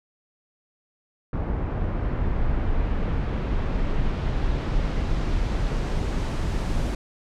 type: noise with low-pass filter sweep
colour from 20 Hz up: brown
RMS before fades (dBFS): -24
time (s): 1.33-6.95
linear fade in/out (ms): 2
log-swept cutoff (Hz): 1400 to 9500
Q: 0.76
effects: none